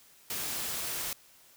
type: noise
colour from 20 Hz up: white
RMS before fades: -35 dBFS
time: 0.3-1.13 s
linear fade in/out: 2 ms
effects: white hiss -59 dBFS RMS until 1.56 s

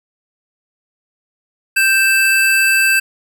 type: tone pair together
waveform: square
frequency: 1568 / 2639 Hz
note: G6 / E7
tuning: 0 / +1 cents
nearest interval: major sixth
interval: 901 cents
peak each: -14 dBFS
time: 1.76-3 s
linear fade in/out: 10 ms
effects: none

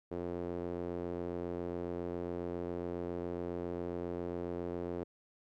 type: tone with band-pass filter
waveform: sawtooth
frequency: 87.31 Hz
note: F2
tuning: in tune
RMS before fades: -39 dBFS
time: 0.11-5.04 s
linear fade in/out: 10 ms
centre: 410 Hz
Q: 2
effects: none

